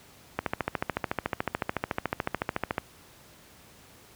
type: click train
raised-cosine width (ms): 0.5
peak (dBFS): -11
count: 34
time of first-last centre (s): 0.39-2.781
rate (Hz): 13.8
effects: pink hiss -54 dBFS RMS until 4.15 s + high-pass 60 Hz 12 dB/octave